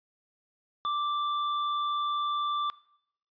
square tone, 1174.7 Hz, D6, in tune, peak -28 dBFS, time 0.85-2.7 s, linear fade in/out 0 ms, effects noise-tail reverb RT60 0.7 s tail -20 dB re dry + resampled to 11025 Hz

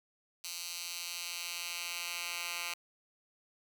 10% pulse tone with high-pass filter sweep, 173 Hz, F3, 16 cents flat, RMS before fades -40 dBFS, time 0.44-2.74 s, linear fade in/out 5 ms, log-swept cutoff 4300 to 2000 Hz, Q 1.1, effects none

